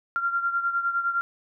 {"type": "beating tone pair", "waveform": "sine", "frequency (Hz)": [1381, 1390.8], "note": ["F6", "F6"], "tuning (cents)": [-20, -8], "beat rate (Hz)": 9.8, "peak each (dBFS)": [-24, -30], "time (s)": [0.16, 1.21], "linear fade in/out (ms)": 0, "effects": []}